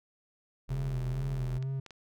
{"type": "tone", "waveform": "square", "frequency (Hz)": 40, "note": "D#1", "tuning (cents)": 49, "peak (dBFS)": -37, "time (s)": [0.68, 1.59], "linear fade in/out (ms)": 20}
{"type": "tone with vibrato", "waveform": "triangle", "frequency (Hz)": 130.81, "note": "C3", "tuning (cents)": 0, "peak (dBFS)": -29, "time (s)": [0.7, 1.8], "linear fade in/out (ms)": 5, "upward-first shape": "sine", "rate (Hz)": 2.2, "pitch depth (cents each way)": 58}
{"type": "clicks", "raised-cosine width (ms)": 0.2, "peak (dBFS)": -31, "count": 3, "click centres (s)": [1.626, 1.863, 1.907]}
{"effects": []}